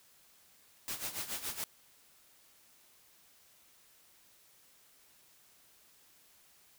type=noise with tremolo; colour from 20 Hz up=white; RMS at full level=-37 dBFS; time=0.88-1.64 s; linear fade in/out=0 ms; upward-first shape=sine; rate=7.1 Hz; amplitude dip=75%; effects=white hiss -64 dBFS RMS until 6.78 s